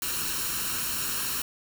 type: noise with comb filter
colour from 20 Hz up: white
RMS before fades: -30 dBFS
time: 0.02-1.42 s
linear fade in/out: 2 ms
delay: 0.72 ms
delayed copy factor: +0.65
effects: none